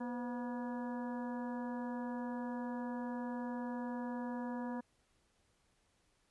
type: harmonic tone with a mistuned harmonic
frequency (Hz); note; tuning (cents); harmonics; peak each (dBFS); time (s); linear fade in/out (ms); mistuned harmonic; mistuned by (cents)
241.6; B3; -38; 1 / 2 / 3 / 4 / 5 / 6 / 7; -39 / -47 / -51 / -47 / -59 / -60 / -55; 0-4.81; 10; 2; +83
effects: pink hiss -75 dBFS RMS until 6.3 s + resampled to 24000 Hz